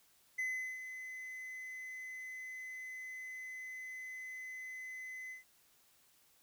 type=tone with ADSR envelope; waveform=triangle; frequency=2030 Hz; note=B6; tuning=47 cents sharp; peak=-32 dBFS; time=0.38-5.44 s; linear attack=11 ms; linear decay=390 ms; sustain=-10 dB; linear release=130 ms; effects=white hiss -69 dBFS RMS until 6.42 s

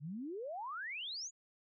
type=exponential sweep; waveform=sine; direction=up; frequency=134.9 to 7090 Hz; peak=-40 dBFS; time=0-1.31 s; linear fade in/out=50 ms; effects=none

